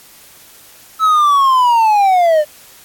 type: linear sweep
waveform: triangle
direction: down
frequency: 1309 to 587.3 Hz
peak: -6 dBFS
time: 0.99-2.45 s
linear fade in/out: 50 ms
effects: white hiss -42 dBFS RMS until 2.84 s + AAC 64 kbps